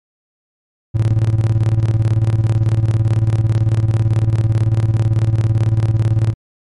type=tone with tremolo; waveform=triangle; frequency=110.4 Hz; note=A2; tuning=6 cents sharp; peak=-7 dBFS; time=0.94-6.34 s; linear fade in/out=20 ms; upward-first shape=square; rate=18 Hz; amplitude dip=65%; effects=MP3 48 kbps